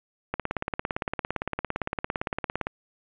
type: click train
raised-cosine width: 0.5 ms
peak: -12 dBFS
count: 42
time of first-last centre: 0.34-2.67 s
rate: 17.6 Hz
effects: resampled to 8000 Hz + 7-bit